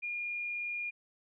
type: tone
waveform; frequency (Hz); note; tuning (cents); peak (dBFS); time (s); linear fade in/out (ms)
sine; 2421; D#7; -48; -34; 0.02-0.91; 20
effects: none